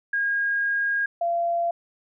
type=tone pair in turn; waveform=sine; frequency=1629 / 684.9 Hz; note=G#6 / F5; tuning=-34 / -34 cents; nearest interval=octave + minor third; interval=1500 cents; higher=first; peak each=-21 dBFS; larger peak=neither; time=0.13-1.06 / 1.21-1.71 s; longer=first; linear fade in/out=5 ms; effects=none